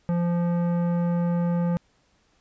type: tone with tanh clipping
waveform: triangle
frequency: 172.9 Hz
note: F3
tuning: 17 cents flat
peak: -23 dBFS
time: 0.09-1.77 s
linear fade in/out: 0 ms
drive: 18 dB
effects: pink hiss -65 dBFS RMS until 2.4 s + resampled to 16000 Hz